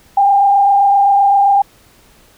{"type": "tone with frequency modulation", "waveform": "sine", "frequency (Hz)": 799, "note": "G5", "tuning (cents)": 33, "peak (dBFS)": -7, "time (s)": [0.17, 1.62], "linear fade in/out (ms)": 5, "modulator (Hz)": 27.7, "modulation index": 0.66, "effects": ["pink hiss -48 dBFS RMS until 2.37 s"]}